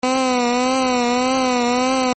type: tone with vibrato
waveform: 15% pulse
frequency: 251.5 Hz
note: B3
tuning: 32 cents sharp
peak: -9 dBFS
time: 0.03-2.13 s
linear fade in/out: 2 ms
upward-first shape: triangle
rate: 1.7 Hz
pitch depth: 86 cents each way
effects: MP3 32 kbps